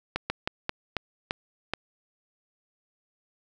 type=slowing click train; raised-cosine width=0.3 ms; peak=-11 dBFS; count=7; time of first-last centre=0.16-1.736 s; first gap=140 ms; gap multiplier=1.25; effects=none